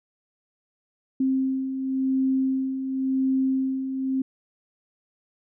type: beating tone pair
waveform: sine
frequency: 263.6 / 264.53 Hz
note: C4 / C4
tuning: +13 / +19 cents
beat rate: 0.93 Hz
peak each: -30 / -22 dBFS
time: 1.2-4.22 s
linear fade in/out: 5 ms
effects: none